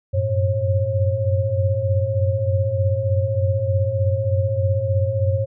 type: tone cluster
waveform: sine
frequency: 92.8 / 96.1 / 111.8 / 541 Hz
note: F#2 / G2 / A2 / C#5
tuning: +6 / -34 / +28 / -42 cents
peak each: -26 / -20 / -23 / -23 dBFS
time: 0.13-5.46 s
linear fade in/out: 20 ms
effects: none